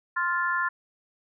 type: chord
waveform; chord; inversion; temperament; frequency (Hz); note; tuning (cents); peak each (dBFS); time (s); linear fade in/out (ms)
sine; F major; second; just; 1047.7 / 1396.9 / 1746.1; C6 / F6 / A6; +2 / 0 / -14; -28; 0.16-0.69; 10
effects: none